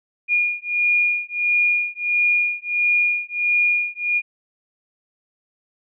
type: beating tone pair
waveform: sine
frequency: 2430 / 2431.5 Hz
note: D#7 / D#7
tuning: -42 / -40 cents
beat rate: 1.5 Hz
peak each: -20 dBFS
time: 0.28-4.22 s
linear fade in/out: 50 ms
effects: none